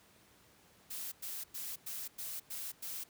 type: noise bursts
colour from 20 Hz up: blue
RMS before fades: -42 dBFS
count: 7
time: 0.9-3.04 s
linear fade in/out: 10 ms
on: 220 ms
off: 100 ms
effects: pink hiss -64 dBFS RMS until 3.09 s + high-pass 80 Hz 12 dB/octave